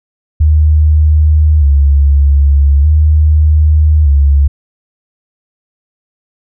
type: tone with vibrato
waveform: sine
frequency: 73.42 Hz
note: D2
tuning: in tune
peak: -4 dBFS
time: 0.4-4.48 s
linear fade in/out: 10 ms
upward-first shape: square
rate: 0.41 Hz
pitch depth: 73 cents each way
effects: none